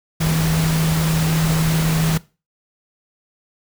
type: tone in noise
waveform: sine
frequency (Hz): 160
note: D#3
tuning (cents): +49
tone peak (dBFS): -16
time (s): 0.2-2.18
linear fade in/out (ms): 10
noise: pink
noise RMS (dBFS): -24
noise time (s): 0.2-2.18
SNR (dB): +5
effects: noise-tail reverb RT60 0.3 s tail -20 dB re dry